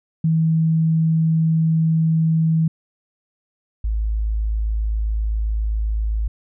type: tone pair in turn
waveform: sine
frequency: 161.2 / 53.79 Hz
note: E3 / A1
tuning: -38 / -39 cents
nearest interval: octave + perfect fifth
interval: 1901 cents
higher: first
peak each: -14 / -18 dBFS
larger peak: first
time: 0.24-2.68 / 3.84-6.28 s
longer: neither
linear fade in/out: 5 ms
effects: none